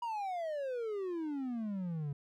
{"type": "exponential sweep", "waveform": "triangle", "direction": "down", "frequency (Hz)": [967, 138.59], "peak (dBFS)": -33, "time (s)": [0.02, 2.13], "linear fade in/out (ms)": 5, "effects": []}